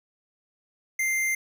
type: tone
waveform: square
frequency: 2093 Hz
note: C7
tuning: in tune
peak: -24 dBFS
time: 0.99-1.35 s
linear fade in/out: 5 ms
effects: none